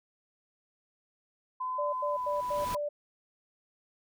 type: tone with pitch glide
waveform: sine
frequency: 1018 to 993.6 Hz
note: C6 to B5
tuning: -48 to +10 cents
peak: -31 dBFS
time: 1.6-2.77 s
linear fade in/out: 10 ms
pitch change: -42 cents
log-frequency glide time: 2.04-2.31 s
type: tone bursts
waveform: sine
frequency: 587.3 Hz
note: D5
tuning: in tune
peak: -30 dBFS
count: 5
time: 1.78-2.89 s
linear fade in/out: 10 ms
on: 150 ms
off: 90 ms
type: noise with exponential growth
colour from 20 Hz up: pink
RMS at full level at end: -38 dBFS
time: 1.83-2.75 s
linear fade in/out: 2 ms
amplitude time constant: 200 ms
effects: none